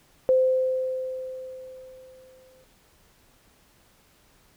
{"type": "tone with exponential decay", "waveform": "sine", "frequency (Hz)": 517, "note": "C5", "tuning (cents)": -21, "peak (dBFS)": -15, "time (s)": [0.29, 2.64], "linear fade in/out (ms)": 0, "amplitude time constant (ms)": 510, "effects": ["pink hiss -60 dBFS RMS until 4.56 s"]}